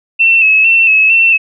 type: tone with vibrato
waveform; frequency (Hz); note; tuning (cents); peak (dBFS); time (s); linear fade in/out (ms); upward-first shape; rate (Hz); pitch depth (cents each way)
sine; 2637; E7; 0; -5; 0.19-1.38; 20; square; 2.2; 37
effects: none